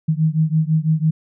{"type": "beating tone pair", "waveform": "sine", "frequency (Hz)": [155.2, 161.2], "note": ["D#3", "E3"], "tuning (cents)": [-4, -38], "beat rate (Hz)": 6, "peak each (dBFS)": [-17, -18], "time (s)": [0.08, 1.11], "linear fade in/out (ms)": 10, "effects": []}